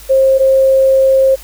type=tone pair in turn; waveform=sine; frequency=533 / 533 Hz; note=C5 / C5; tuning=+32 / +32 cents; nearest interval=unison; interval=0 cents; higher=neither; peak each=-6 dBFS; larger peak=neither; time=0.09-0.39 / 0.39-1.36 s; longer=second; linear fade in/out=20 ms; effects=added 50 Hz sine -35 dBFS peak until 1.43 s + white hiss -37 dBFS RMS until 1.43 s